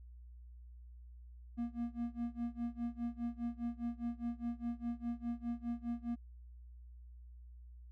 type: tone with tremolo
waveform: triangle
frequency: 236.6 Hz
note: A#3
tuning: 26 cents sharp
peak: -32 dBFS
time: 1.57-6.16 s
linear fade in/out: 20 ms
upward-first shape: sine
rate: 4.9 Hz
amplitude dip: 95%
effects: added 60 Hz sine -51 dBFS peak until 7.91 s